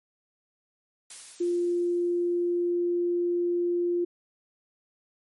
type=noise with exponential decay; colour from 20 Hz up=blue; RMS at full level=-38 dBFS; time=1.1-2.71 s; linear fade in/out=5 ms; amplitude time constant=350 ms
type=tone; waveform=sine; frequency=349.2 Hz; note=F4; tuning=in tune; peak=-23 dBFS; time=1.4-4.05 s; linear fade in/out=10 ms
effects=MP3 48 kbps